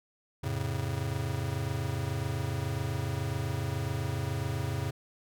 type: chord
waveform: square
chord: F augmented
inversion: none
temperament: just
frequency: 87.31 / 109.13 / 136.42 Hz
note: F2 / A2 / C#3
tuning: 0 / -14 / -27 cents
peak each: -37 / -35 / -35 dBFS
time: 0.43-4.91 s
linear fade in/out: 10 ms
effects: none